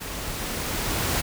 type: noise with level ramp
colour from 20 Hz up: pink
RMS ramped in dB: -34 to -24 dBFS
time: 0-1.22 s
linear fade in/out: 20 ms
effects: none